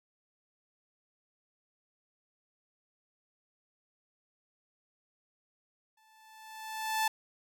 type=tone with exponential growth; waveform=sawtooth; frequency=877 Hz; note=A5; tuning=6 cents flat; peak=-22 dBFS; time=5.97-7.08 s; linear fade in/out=5 ms; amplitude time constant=240 ms; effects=none